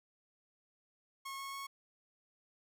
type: tone with pitch steps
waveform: sawtooth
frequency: 1089 / 1095.3 / 1101.7 Hz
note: C#6 / C#6 / C#6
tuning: -31 / -21 / -11 cents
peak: -38 dBFS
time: 1.25-1.67 s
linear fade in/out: 10 ms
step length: 140 ms
effects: none